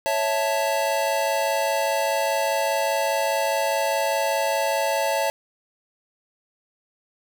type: chord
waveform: square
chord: A major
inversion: first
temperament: equal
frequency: 554.4 / 659.3 / 880 Hz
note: C#5 / E5 / A5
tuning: 0 / 0 / 0 cents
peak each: -26 dBFS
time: 0.06-5.3 s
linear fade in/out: 0 ms
effects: 8-bit